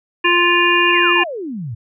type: harmonic tone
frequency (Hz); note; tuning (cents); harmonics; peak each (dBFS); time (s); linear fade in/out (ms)
349.2; F4; 0; 1 / 3 / 5 / 7 / 8; -18 / -17 / -17 / -17 / -18; 0.24-1.24; 10
type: exponential sweep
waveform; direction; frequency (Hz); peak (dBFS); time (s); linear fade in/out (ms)
sine; down; 2960 to 104; -23; 0.87-1.75; 10
effects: none